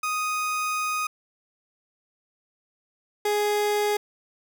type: tone pair in turn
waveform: 30% pulse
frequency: 1246 / 415.8 Hz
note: D#6 / G#4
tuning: +2 / +2 cents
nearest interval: octave + perfect fifth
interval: 1900 cents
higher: first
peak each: -22 / -19 dBFS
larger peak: second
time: 0.03-1.07 / 3.25-3.97 s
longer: first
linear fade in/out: 5 ms
effects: none